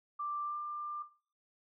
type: tone with pitch glide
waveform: sine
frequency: 1178 to 1191 Hz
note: D6 to D6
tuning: +5 to +24 cents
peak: -35 dBFS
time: 0.19-1.03 s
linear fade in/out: 10 ms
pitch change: +19 cents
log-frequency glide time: 0.43-0.57 s
effects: noise-tail reverb RT60 0.4 s tail -17 dB re dry